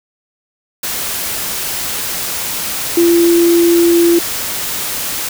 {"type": "tone in noise", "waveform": "sine", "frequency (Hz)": 341.4, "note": "F4", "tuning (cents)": -39, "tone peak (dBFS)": -7, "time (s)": [2.97, 4.19], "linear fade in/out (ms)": 5, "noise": "white", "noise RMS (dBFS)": -20, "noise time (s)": [0.83, 5.29], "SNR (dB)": 10, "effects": []}